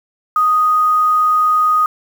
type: tone with quantisation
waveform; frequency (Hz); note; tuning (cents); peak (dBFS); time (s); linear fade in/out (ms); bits
sine; 1244.5; D#6; 0; -10; 0.36-1.86; 2; 6
effects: none